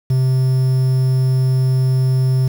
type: tone with quantisation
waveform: triangle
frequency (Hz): 130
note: C3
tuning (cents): -11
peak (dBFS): -10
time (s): 0.1-2.48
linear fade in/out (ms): 5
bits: 6
effects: none